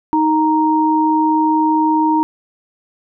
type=tone pair together; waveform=sine; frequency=312.8 / 932.3 Hz; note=D#4 / A#5; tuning=+9 / 0 cents; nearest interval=octave + perfect fifth; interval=1891 cents; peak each=-14 dBFS; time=0.13-2.23 s; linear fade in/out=0 ms; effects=none